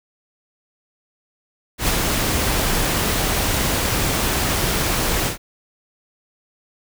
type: noise with ADSR envelope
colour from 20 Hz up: pink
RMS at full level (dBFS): -17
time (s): 1.78-5.38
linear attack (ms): 100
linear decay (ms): 32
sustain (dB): -3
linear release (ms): 120
effects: none